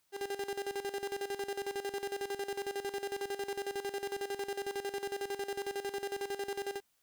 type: tone with tremolo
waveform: 35% pulse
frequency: 399.3 Hz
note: G4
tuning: 32 cents sharp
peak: -32 dBFS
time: 0.12-6.81 s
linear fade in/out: 50 ms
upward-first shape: square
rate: 11 Hz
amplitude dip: 75%
effects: white hiss -75 dBFS RMS until 7.02 s